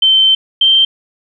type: tone pair in turn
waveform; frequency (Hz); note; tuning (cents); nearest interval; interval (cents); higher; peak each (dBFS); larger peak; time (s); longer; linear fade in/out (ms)
sine; 3098 / 3136; G7 / G7; -21 / 0; unison; 21; second; -6; neither; 0.02-0.35 / 0.61-0.85; first; 5
effects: none